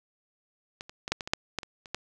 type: clicks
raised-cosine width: 0.2 ms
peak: -21 / -27 / -17 / -8 / -17 / -19 / -6 / -12 / -23 / -28 / -14 dBFS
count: 11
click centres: 0.809 / 0.895 / 1.079 / 1.12 / 1.208 / 1.275 / 1.335 / 1.587 / 1.632 / 1.858 / 1.946 s
effects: none